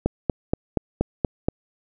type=click train; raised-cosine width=2 ms; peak=-6 dBFS; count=7; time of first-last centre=0.06-1.485 s; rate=4.21 Hz; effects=none